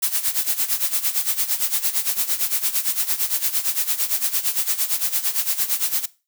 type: noise with tremolo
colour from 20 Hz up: blue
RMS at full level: -19 dBFS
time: 0.02-6.06 s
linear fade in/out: 10 ms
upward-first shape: sine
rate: 8.8 Hz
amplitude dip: 80%
effects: noise-tail reverb RT60 0.3 s tail -19 dB re dry